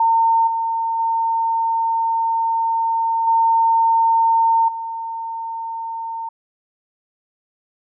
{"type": "tone with level steps", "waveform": "sine", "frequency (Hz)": 910, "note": "A#5", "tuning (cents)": -42, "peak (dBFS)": [-12, -18, -16, -12, -24], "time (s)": [0, 6.29], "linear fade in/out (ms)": 5, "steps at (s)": [0.47, 0.99, 3.27, 4.68], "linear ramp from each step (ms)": 5, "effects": []}